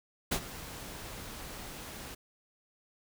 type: noise with ADSR envelope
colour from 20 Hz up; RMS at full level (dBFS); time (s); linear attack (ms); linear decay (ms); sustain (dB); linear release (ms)
pink; -28; 0.31-2.15; 13; 71; -16; 10
effects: none